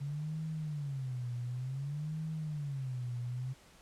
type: tone with vibrato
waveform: sine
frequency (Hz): 138.59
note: C#3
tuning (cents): 0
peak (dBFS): -35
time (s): 0-3.54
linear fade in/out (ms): 20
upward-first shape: sine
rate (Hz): 0.55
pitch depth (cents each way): 230
effects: pink hiss -60 dBFS RMS until 3.81 s + low-pass 10000 Hz 12 dB/octave